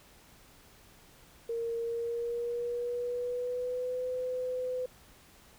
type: tone with pitch glide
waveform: sine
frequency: 463.3 to 505.2 Hz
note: A#4 to B4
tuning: -11 to +39 cents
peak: -31 dBFS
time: 1.49-4.86 s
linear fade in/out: 5 ms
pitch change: +150 cents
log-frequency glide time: 1.79-4.07 s
effects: pink hiss -58 dBFS RMS until 5.58 s